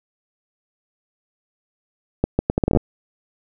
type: accelerating click train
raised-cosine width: 2 ms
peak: -3 dBFS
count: 11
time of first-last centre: 2.24-2.772 s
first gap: 150 ms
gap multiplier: 0.73
effects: none